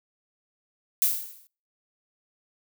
violet noise with exponential decay, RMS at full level -19 dBFS, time 1.02-1.47 s, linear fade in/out 0 ms, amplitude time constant 97 ms, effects noise-tail reverb RT60 0.4 s tail -25 dB re dry

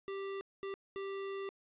square tone bursts at uneven times, 392 Hz, G4, in tune, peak -39 dBFS, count 3, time 0.08-0.41 / 0.63-0.74 / 0.96-1.49 s, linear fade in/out 0 ms, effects resampled to 8000 Hz + 12-bit

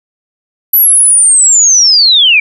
sine linear sweep, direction down, 11960 to 2295 Hz, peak -3 dBFS, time 0.73-2.4 s, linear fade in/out 5 ms, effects none

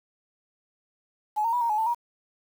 sine tone with pitch steps, 848 / 919 / 973 / 932 / 849 / 887 / 950 Hz, G#5 / A#5 / B5 / A#5 / G#5 / A5 / A#5, +36 / -25 / -26 / -1 / +38 / +14 / +33 cents, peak -22 dBFS, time 1.36-1.948 s, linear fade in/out 20 ms, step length 84 ms, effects 8-bit

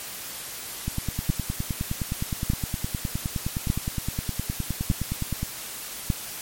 two click trains, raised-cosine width 5 ms, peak -9 / -14 dBFS, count 5 / 45, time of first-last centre 1.3-6.102 / 0.88-5.43 s, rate 0.833 / 9.67 Hz, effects white hiss -36 dBFS RMS until 6.41 s + MP3 64 kbps

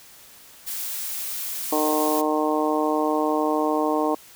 blue noise, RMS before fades -30 dBFS, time 0.66-2.22 s, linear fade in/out 20 ms
harmonic tone, 153.1 Hz, D#3, 28 cents flat, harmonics 2 / 3 / 4 / 5 / 6 / 7, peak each -24 / -26 / -27 / -28 / -29 / -29 dBFS, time 1.72-4.15 s, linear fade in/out 5 ms
effects white hiss -48 dBFS RMS until 4.35 s

